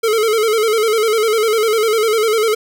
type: tone with vibrato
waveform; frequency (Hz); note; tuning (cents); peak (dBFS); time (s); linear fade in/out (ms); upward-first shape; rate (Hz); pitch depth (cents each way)
square; 440; A4; 0; -13; 0.03-2.55; 10; square; 10; 62
effects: none